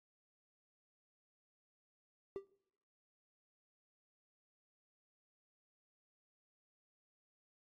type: tone with exponential decay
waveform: triangle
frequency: 392.8 Hz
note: G4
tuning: 4 cents sharp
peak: -34 dBFS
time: 2.36-2.47 s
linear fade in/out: 0 ms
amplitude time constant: 22 ms
effects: noise-tail reverb RT60 0.8 s tail -22 dB re dry + AAC 48 kbps